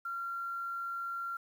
sine tone with quantisation, 1375 Hz, F6, 27 cents flat, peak -35 dBFS, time 0.05-1.37 s, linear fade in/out 5 ms, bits 10, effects none

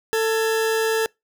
40% pulse tone pair together, 445 / 1680 Hz, A4 / G#6, +20 / +19 cents, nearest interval octave + major seventh, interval 2299 cents, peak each -18 / -28 dBFS, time 0.13-1.06 s, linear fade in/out 0 ms, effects noise-tail reverb RT60 0.2 s tail -26 dB re dry

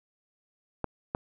clicks, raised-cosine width 1 ms, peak -15 dBFS, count 2, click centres 0.843 / 1.149 s, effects none

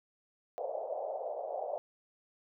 pink band-pass noise, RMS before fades -38 dBFS, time 0.58-1.78 s, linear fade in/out 0 ms, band 530 to 720 Hz, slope 48 dB/octave, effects none

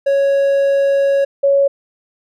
triangle / sine tone pair in turn, 554.4 / 556.6 Hz, C#5 / C#5, 0 / +7 cents, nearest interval unison, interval 7 cents, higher second, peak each -9 dBFS, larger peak neither, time 0.06-1.25 / 1.43-1.68 s, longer first, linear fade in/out 10 ms, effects none

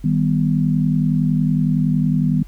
sine chord, Eb augmented, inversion none, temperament equal with one note detuned, 156.1 / 196 / 246.9 Hz, Eb3 / G3 / B3, +6 / 0 / 0 cents, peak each -17 / -20 / -20 dBFS, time 0.04-2.43 s, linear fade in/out 5 ms, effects added 45 Hz sine -35 dBFS peak until 2.47 s + pink hiss -54 dBFS RMS until 2.47 s

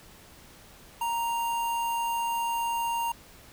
square tone with notch filter, 932.3 Hz, A#5, in tune, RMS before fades -29 dBFS, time 1.01-3.12 s, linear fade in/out 5 ms, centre 4900 Hz, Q 1.4, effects pink hiss -52 dBFS RMS until 3.52 s

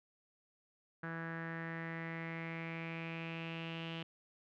sawtooth tone with low-pass filter sweep, 164.81 Hz, E3, in tune, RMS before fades -43 dBFS, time 1.03-4.03 s, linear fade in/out 5 ms, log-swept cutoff 1600 to 3000 Hz, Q 6, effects none

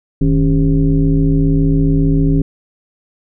sine tone with frequency modulation, 155.56 Hz, D#3, in tune, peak -9 dBFS, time 0.21-2.42 s, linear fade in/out 5 ms, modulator 122 Hz, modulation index 1.3, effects none

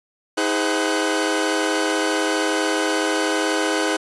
sawtooth tone cluster, 318.4 / 410.5 / 515 / 734 / 1504 Hz, D#4 / G#4 / C5 / F#5 / F#6, +40 / -20 / -28 / -14 / +28 cents, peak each -19 / -21 / -22 / -27 / -23 dBFS, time 0.37-3.97 s, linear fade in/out 10 ms, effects resampled to 24000 Hz

